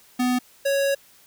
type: tone pair in turn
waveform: square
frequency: 249.6 / 554.5 Hz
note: B3 / C#5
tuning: +19 / 0 cents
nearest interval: octave + major second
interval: 1381 cents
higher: second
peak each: -20 dBFS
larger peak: neither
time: 0.19-0.39 / 0.65-0.95 s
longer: second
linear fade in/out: 10 ms
effects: white hiss -54 dBFS RMS until 1.26 s